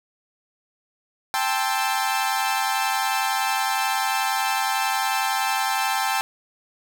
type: chord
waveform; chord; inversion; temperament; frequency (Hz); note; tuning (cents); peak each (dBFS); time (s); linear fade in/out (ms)
sawtooth; A minor seventh; third; equal with one note detuned; 789 / 880 / 1046.5 / 1318.5; G5 / A5 / C6 / E6; +11 / 0 / 0 / 0; -21 / -22 / -26 / -26; 1.34-6.21; 0
effects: none